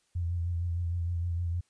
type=tone with vibrato; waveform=sine; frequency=86.1 Hz; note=F2; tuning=24 cents flat; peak=-28 dBFS; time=0.15-1.61 s; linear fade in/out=10 ms; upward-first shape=triangle; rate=6.5 Hz; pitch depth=49 cents each way; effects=white hiss -72 dBFS RMS until 1.69 s + resampled to 22050 Hz